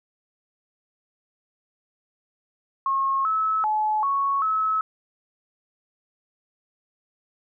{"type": "tone with pitch steps", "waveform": "sine", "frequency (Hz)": [1084, 1298, 857, 1108, 1293], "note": ["C#6", "E6", "A5", "C#6", "E6"], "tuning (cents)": [-39, -27, -46, -1, -34], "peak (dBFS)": -20, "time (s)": [2.86, 4.81], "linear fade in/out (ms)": 2, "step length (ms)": 390, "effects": []}